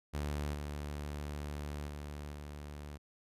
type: tone with level steps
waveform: sawtooth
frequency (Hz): 73.42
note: D2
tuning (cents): 0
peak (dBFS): -31 / -35 / -38 / -40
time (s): 0.13-2.98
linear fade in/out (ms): 20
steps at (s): 0.53 / 1.87 / 2.32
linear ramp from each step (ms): 20
effects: resampled to 32000 Hz